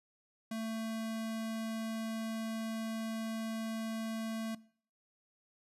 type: tone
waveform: square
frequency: 223.1 Hz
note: A3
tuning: 24 cents sharp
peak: -37 dBFS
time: 0.51-4.55 s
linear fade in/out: 5 ms
effects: noise-tail reverb RT60 0.5 s tail -20 dB re dry + resampled to 32000 Hz